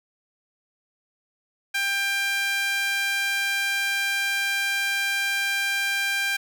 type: tone with high-pass filter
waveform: sawtooth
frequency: 794 Hz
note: G5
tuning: 22 cents sharp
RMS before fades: -25 dBFS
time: 1.74-6.37 s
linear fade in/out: 10 ms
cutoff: 1900 Hz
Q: 3.2
effects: none